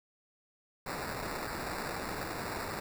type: noise with sample-and-hold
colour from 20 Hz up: white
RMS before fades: -38 dBFS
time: 0.86-2.8 s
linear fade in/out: 5 ms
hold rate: 3150 Hz
effects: none